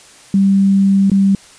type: tone with dropouts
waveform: sine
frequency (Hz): 195.7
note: G3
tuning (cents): -3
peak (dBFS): -8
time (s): 0.34-1.35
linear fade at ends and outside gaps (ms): 2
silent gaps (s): 1.099-1.116
effects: white hiss -42 dBFS RMS until 1.58 s + resampled to 22050 Hz